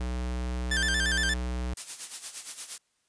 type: tone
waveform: square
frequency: 61.74 Hz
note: B1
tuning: in tune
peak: -30 dBFS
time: 0-1.74 s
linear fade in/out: 5 ms
type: tone with vibrato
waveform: sawtooth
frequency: 1663 Hz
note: G#6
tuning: 2 cents sharp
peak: -22 dBFS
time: 0.71-1.34 s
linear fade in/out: 5 ms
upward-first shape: square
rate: 8.6 Hz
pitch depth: 93 cents each way
type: noise with tremolo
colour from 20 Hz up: blue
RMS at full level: -33 dBFS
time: 1.77-2.78 s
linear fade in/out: 2 ms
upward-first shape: sine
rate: 8.6 Hz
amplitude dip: 70%
effects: white hiss -73 dBFS RMS until 3.08 s + resampled to 22050 Hz